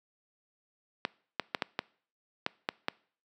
clicks, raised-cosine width 0.3 ms, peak -12 dBFS, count 8, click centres 1.051 / 1.397 / 1.548 / 1.622 / 1.791 / 2.464 / 2.689 / 2.884 s, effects noise-tail reverb RT60 0.5 s tail -24 dB re dry + high-pass 200 Hz 12 dB/octave

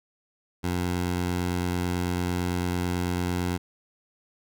15% pulse tone, 89 Hz, F2, 33 cents sharp, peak -19 dBFS, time 0.63-3.58 s, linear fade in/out 20 ms, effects none

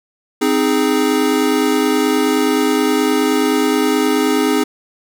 square chord, Ab major, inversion first, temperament equal, 261.6 / 311.1 / 415.3 Hz, C4 / Eb4 / Ab4, 0 / 0 / 0 cents, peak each -18 dBFS, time 0.41-4.64 s, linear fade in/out 10 ms, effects none

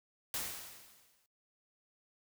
white noise with exponential decay, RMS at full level -36 dBFS, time 0.34-1.26 s, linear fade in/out 1 ms, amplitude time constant 200 ms, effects noise-tail reverb RT60 0.1 s tail -17 dB re dry

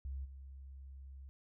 sine tone with level steps, 67.3 Hz, C2, 49 cents sharp, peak -39 / -48 dBFS, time 0.05-1.29 s, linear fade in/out 0 ms, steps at 0.24 s, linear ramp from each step 20 ms, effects none

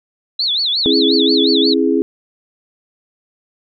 sine tone with vibrato, 3896 Hz, B7, 24 cents flat, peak -14 dBFS, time 0.39-1.74 s, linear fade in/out 5 ms, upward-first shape sine, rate 5.6 Hz, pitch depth 250 cents each way
sine chord, C augmented, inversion none, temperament equal with one note detuned, 267.7 / 329.6 / 415.3 Hz, C4 / E4 / G#4, +40 / 0 / 0 cents, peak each -16 dBFS, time 0.86-2.02 s, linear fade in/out 0 ms
effects none

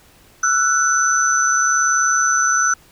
sine tone cluster, 1339 / 1480 / 6020 Hz, E6 / F#6 / F#8, +27 / 0 / +29 cents, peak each -18 dBFS, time 0.43-2.74 s, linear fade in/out 5 ms, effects pink hiss -50 dBFS RMS until 2.91 s

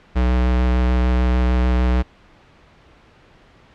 square tone with vibrato, 62 Hz, B1, 7 cents sharp, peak -15 dBFS, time 0.15-2.03 s, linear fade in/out 20 ms, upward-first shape sine, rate 6.7 Hz, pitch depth 12 cents each way, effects pink hiss -50 dBFS RMS until 3.74 s + low-pass 3000 Hz 12 dB/octave

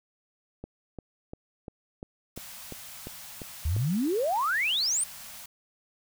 click train, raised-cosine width 2 ms, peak -25 dBFS, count 10, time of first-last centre 0.64-3.765 s, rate 2.88 Hz
white band-stop noise, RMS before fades -44 dBFS, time 2.36-5.46 s, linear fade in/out 5 ms, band 230 to 570 Hz, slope 48 dB/octave
sine exponential sweep, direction up, 70.4 to 9397 Hz, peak -24 dBFS, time 3.65-5.04 s, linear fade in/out 5 ms
effects none

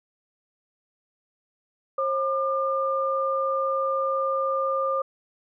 sine tone pair together, 537 / 1201 Hz, C5 / D6, +45 / +38 cents, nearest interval octave + major second, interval 1393 cents, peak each -25 dBFS, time 1.98-5.02 s, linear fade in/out 5 ms, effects none

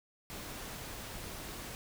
pink noise, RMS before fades -44 dBFS, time 0.3-1.75 s, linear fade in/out 0 ms, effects none

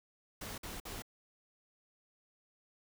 pink noise bursts, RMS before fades -44 dBFS, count 3, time 0.41-1.022 s, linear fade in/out 5 ms, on 170 ms, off 51 ms, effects none

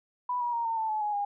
sine tone with pitch steps, 987.8 / 960.8 / 934.5 / 909 / 884.1 / 859.9 / 836.4 / 813.5 Hz, B5 / B5 / A#5 / A#5 / A5 / A5 / G#5 / G#5, 0 / -48 / +4 / -44 / +8 / -40 / +12 / -36 cents, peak -27 dBFS, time 0.29-1.25 s, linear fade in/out 5 ms, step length 120 ms, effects none

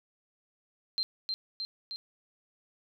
sine tone with echo, 4149 Hz, C8, 15 cents flat, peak -27 dBFS, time 0.98-1.03 s, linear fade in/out 0 ms, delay 310 ms, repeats 3, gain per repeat -3 dB, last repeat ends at 1.96 s, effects none

